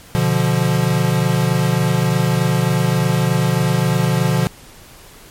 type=chord; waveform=square; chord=B diminished; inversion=none; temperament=equal; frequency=123.47 / 146.83 / 174.61 Hz; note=B2 / D3 / F3; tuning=0 / 0 / 0 cents; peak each=-19 dBFS; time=0.15-4.47 s; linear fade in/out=0 ms; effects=pink hiss -42 dBFS RMS until 5.3 s + MP3 64 kbps